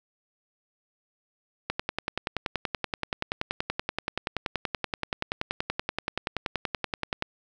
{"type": "click train", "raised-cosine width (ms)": 0.3, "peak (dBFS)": -11, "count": 59, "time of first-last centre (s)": [1.7, 7.224], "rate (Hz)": 10.5, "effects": []}